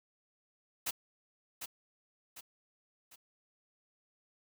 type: noise with echo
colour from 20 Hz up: white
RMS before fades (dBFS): -35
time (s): 0.86-0.91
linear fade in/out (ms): 10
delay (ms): 750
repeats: 3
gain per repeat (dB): -7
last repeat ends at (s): 3.16
effects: none